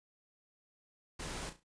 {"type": "noise with echo", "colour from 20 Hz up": "pink", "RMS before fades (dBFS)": -42, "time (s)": [1.19, 1.5], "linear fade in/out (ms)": 10, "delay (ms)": 34, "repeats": 4, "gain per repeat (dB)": -9, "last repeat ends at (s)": 1.636, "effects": ["resampled to 22050 Hz"]}